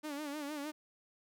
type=tone with vibrato; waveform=sawtooth; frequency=293.7 Hz; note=D4; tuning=in tune; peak=-35 dBFS; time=0.03-0.72 s; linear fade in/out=20 ms; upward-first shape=sine; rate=6.5 Hz; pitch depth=85 cents each way; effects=none